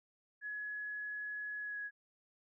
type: tone with pitch glide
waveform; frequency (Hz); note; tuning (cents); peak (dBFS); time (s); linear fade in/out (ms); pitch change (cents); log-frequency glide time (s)
sine; 1689 to 1670.6; G#6 to G#6; +29 to +10; -39; 0.41-1.91; 50; -19; 1.6-1.78
effects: none